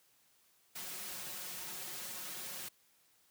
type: noise with comb filter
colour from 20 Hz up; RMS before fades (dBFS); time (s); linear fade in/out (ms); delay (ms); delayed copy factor
white; -44; 0.75-2.69; 10; 5.5; +0.9
effects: white hiss -70 dBFS RMS until 3.3 s + high-pass 60 Hz 12 dB/octave